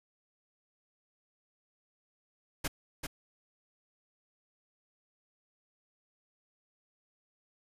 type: noise with echo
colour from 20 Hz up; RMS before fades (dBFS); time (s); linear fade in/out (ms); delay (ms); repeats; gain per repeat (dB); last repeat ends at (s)
pink; -32; 2.64-2.68; 10; 390; 1; -5; 3.07
effects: resampled to 32000 Hz